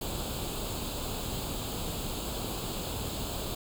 pink noise with comb filter, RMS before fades -35 dBFS, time 0.01-3.55 s, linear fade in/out 5 ms, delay 0.26 ms, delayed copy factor +0.75, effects none

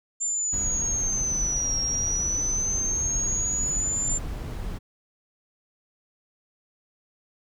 sine linear two-way sweep, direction down then up, 7250 to 5588 to 7250 Hz, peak -24 dBFS, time 0.2-4.19 s, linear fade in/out 20 ms, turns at 1.8 s
brown noise, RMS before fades -32 dBFS, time 0.52-4.79 s, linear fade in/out 20 ms
clicks, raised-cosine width 5 ms, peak -28 dBFS, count 4, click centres 3.095 / 3.534 / 3.614 / 4.518 s
effects none

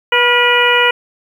harmonic tone with a mistuned harmonic, 486.7 Hz, B4, 25 cents flat, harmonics 1 / 2 / 3 / 4 / 5 / 6, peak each -16 / -16 / -16 / -16 / -16 / -16 dBFS, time 0.12-0.91 s, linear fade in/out 5 ms, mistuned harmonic 3, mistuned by -45 cents, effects 7-bit

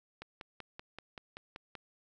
click train, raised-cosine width 0.3 ms, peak -28 dBFS, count 9, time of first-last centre 0.22-1.753 s, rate 5.22 Hz, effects none

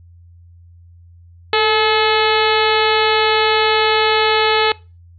harmonic tone with a mistuned harmonic, 430.1 Hz, A4, 39 cents flat, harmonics 1 / 2 / 3 / 4 / 5 / 6 / 7 / 8 / 9 / 10, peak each -16 / -19 / -21 / -22 / -23 / -24 / -24 / -25 / -26 / -26 dBFS, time 1.53-4.72 s, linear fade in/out 2 ms, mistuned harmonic 1, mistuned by +43 cents, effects noise-tail reverb RT60 0.3 s tail -22 dB re dry + added 86 Hz sine -41 dBFS peak until 5.18 s

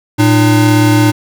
square tone pair together, 113.2 / 302.2 Hz, A2 / D4, +50 / +50 cents, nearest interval octave + perfect fourth, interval 1700 cents, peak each -10 dBFS, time 0.18-1.12 s, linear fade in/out 20 ms, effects none

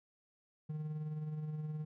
triangle tone with tremolo, 153.3 Hz, D#3, 25 cents flat, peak -34 dBFS, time 0.69-1.85 s, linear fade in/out 10 ms, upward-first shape sine, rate 19 Hz, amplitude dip 40%, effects none

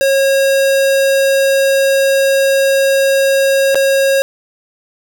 square tone with dropouts, 544 Hz, C#5, 33 cents flat, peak -10 dBFS, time 0.01-4.22 s, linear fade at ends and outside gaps 0 ms, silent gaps 3.746-3.755 s, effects none

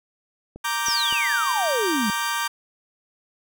clicks, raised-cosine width 2 ms, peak -25 dBFS, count 3, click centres 0.56 / 0.884 / 1.126 s
sawtooth chord, G minor, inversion first, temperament equal, 932.3 / 1174.7 / 1568 Hz, Bb5 / D6 / G6, 0 / 0 / 0 cents, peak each -24 dBFS, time 0.64-2.48 s, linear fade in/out 10 ms
sine exponential sweep, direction down, 6090 to 196 Hz, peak -22 dBFS, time 0.86-2.1 s, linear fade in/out 0 ms
effects none

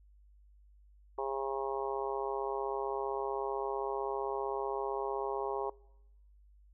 harmonic tone, 135.6 Hz, C#3, 38 cents flat, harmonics 3 / 4 / 5 / 6 / 7 / 8, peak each -37 / -41 / -43 / -40 / -40 / -43 dBFS, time 1.18-5.7 s, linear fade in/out 5 ms, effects noise-tail reverb RT60 0.9 s tail -24 dB re dry + added 50 Hz sine -58 dBFS peak until 6.73 s

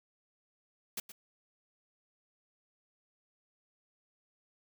white noise with echo, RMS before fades -37 dBFS, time 0.97-1 s, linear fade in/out 5 ms, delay 120 ms, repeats 1, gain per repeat -12 dB, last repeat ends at 1.12 s, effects none

